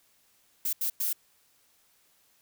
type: noise bursts at uneven times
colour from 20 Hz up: violet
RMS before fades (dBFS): -29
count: 3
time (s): 0.65-0.73 / 0.81-0.9 / 1-1.13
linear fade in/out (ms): 5
effects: white hiss -66 dBFS RMS until 2.41 s